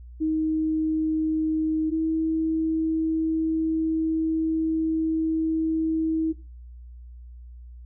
sine tone pair in turn, 314.3 / 320.3 Hz, D#4 / E4, +18 / -50 cents, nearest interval unison, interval 32 cents, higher second, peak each -21 dBFS, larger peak neither, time 0.2-1.91 / 1.91-6.33 s, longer second, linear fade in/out 20 ms, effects noise-tail reverb RT60 0.3 s tail -17 dB re dry + added 60 Hz sine -40 dBFS peak until 7.85 s

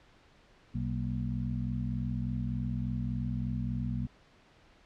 harmonic tone with a mistuned harmonic, 63.4 Hz, B1, 46 cents sharp, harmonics 1 / 2 / 3 / 4, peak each -37 / -34 / -38 / -37 dBFS, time 0.74-4.07 s, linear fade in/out 10 ms, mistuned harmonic 4, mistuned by -130 cents, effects pink hiss -61 dBFS RMS until 4.85 s + low-pass 4000 Hz 12 dB/octave

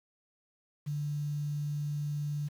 sine tone with quantisation, 146.83 Hz, D3, in tune, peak -31 dBFS, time 0.86-2.49 s, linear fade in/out 20 ms, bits 9, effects none

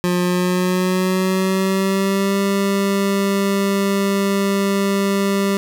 25% pulse tone with pitch glide, 178.2 to 197.73 Hz, F3 to G3, +35 to +15 cents, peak -12 dBFS, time 0.04-5.57 s, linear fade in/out 0 ms, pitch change +180 cents, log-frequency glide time 0.2-2.39 s, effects none

